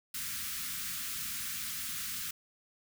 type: band-stop noise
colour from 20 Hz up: white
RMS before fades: -38 dBFS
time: 0.14-2.31 s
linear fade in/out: 5 ms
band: 260 to 1200 Hz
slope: 48 dB/octave
effects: none